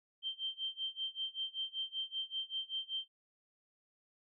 sine tone with tremolo, 3136 Hz, G7, in tune, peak -34 dBFS, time 0.22-3.08 s, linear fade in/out 50 ms, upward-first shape sine, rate 5.2 Hz, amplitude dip 95%, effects none

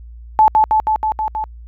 sine tone with echo, 867 Hz, A5, 26 cents flat, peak -6 dBFS, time 0.39-0.48 s, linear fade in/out 0 ms, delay 160 ms, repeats 6, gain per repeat -2 dB, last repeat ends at 1.44 s, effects added 58 Hz sine -33 dBFS peak until 1.67 s

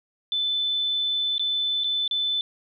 sine tone with dropouts, 3515 Hz, A7, 2 cents flat, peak -22 dBFS, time 0.32-2.41 s, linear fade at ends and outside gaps 1 ms, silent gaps 1.381-1.395 / 1.837-1.843 / 2.078-2.111 s, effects none

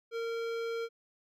sine tone with hard clipping, 460.3 Hz, A#4, 22 cents flat, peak -35 dBFS, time 0.11-0.89 s, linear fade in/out 50 ms, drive 16 dB, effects none

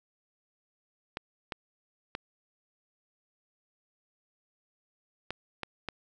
clicks, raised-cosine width 0.3 ms, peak -18 dBFS, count 6, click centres 1.171 / 1.522 / 2.151 / 5.306 / 5.633 / 5.887 s, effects none

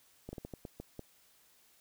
slowing click train, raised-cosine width 2 ms, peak -29 dBFS, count 8, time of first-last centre 0.29-0.993 s, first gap 40 ms, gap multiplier 1.3, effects white hiss -66 dBFS RMS until 1.8 s

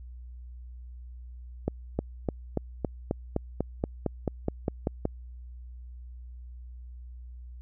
accelerating click train, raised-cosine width 2 ms, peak -13 dBFS, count 15, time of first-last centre 1.68-5.054 s, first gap 310 ms, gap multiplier 0.96, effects added 61 Hz sine -41 dBFS peak until 7.61 s

